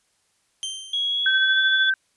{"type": "tone with exponential decay", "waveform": "sawtooth", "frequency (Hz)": 3136, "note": "G7", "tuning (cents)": 0, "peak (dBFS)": -22, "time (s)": [0.63, 1.42], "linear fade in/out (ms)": 0, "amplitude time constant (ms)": 170}
{"type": "tone with pitch glide", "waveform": "sine", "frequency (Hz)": [3322, 3435], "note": ["G#7", "A7"], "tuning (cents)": [0, -42], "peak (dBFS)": -21, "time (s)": [0.93, 1.9], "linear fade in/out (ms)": 5, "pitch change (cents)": 58, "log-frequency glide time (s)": [1.08, 1.59]}
{"type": "tone with tremolo", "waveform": "sine", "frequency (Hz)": 1551, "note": "G6", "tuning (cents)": -19, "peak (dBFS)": -16, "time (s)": [1.26, 1.94], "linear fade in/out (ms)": 2, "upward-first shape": "sine", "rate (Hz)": 13, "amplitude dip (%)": 40}
{"effects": ["white hiss -67 dBFS RMS until 2.16 s", "resampled to 24000 Hz"]}